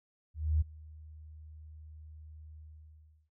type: tone with ADSR envelope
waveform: sine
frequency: 77.3 Hz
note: D#2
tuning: 11 cents flat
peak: -23 dBFS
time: 0.34-3.3 s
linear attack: 270 ms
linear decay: 16 ms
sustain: -24 dB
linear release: 720 ms
effects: none